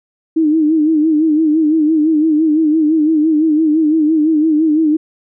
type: tone with vibrato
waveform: sine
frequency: 311.1 Hz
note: D#4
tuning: in tune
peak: -9 dBFS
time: 0.36-4.97 s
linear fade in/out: 10 ms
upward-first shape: sine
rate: 5.9 Hz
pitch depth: 75 cents each way
effects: none

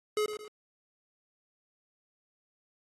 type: tone with echo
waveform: square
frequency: 423.8 Hz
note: G#4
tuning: 35 cents sharp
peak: -27 dBFS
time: 0.17-0.26 s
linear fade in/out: 2 ms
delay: 110 ms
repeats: 2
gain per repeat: -9 dB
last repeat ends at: 0.48 s
effects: AAC 32 kbps

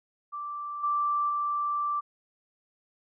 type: tone with level steps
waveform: sine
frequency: 1172 Hz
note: D6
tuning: 4 cents flat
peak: -33 / -24 / -26 dBFS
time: 0.32-2.01 s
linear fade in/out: 20 ms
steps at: 0.83 / 1.29 s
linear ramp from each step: 10 ms
effects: none

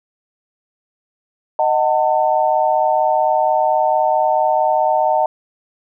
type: chord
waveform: sine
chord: D# diminished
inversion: none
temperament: just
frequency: 622.3 / 746.7 / 896 Hz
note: D#5 / F#5 / A5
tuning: 0 / +16 / +31 cents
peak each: -17 dBFS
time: 1.59-5.26 s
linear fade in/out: 2 ms
effects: none

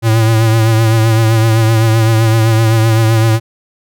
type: tone with vibrato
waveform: square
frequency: 112.1 Hz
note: A2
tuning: 33 cents sharp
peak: -8 dBFS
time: 0.02-3.4 s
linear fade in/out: 50 ms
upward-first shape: triangle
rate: 7.8 Hz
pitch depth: 49 cents each way
effects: none

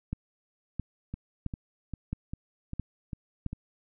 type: two click trains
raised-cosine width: 5 ms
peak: -23 / -19 dBFS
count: 7 / 6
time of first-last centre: 1.14-3.53 / 0.13-3.463 s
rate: 2.51 / 1.5 Hz
effects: none

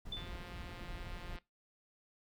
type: noise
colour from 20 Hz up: brown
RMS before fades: -46 dBFS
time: 0.05-1.37 s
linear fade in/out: 10 ms
type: tone with exponential decay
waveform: sine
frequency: 3520 Hz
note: A7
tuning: in tune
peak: -36 dBFS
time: 0.12-0.41 s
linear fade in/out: 5 ms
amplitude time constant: 61 ms
type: click train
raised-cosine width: 0.3 ms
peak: -36 dBFS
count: 215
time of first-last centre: 0.17-1.386 s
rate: 176 Hz
effects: noise-tail reverb RT60 0.2 s tail -20 dB re dry

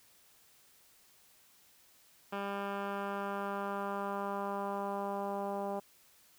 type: tone with low-pass filter sweep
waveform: 10% pulse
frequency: 199.6 Hz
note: G3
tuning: 32 cents sharp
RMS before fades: -37 dBFS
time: 2.32-5.8 s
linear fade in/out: 10 ms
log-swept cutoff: 2100 to 760 Hz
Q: 1.7
effects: white hiss -64 dBFS RMS until 6.38 s

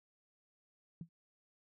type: tone with exponential decay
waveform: sine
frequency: 166.9 Hz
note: E3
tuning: 22 cents sharp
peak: -39 dBFS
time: 1.01-1.09 s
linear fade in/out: 2 ms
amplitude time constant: 17 ms
effects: none

